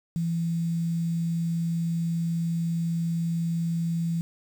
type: tone with quantisation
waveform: sine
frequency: 167.3 Hz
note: E3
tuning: 26 cents sharp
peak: -24 dBFS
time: 0.16-4.21 s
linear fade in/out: 0 ms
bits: 8
effects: none